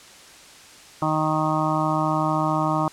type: harmonic tone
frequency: 155.56 Hz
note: D#3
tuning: in tune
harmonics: 1 / 2 / 4 / 5 / 6 / 7 / 8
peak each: -26 / -26 / -28 / -28 / -28 / -27 / -29 dBFS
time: 1.02-2.88 s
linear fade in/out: 2 ms
effects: white hiss -46 dBFS RMS until 2.92 s + low-pass 8000 Hz 12 dB/octave